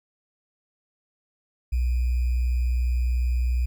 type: tone with sample-and-hold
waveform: sine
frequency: 61.4 Hz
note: B1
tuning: 9 cents flat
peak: -20 dBFS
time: 1.72-3.66 s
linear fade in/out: 10 ms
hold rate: 2450 Hz
effects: none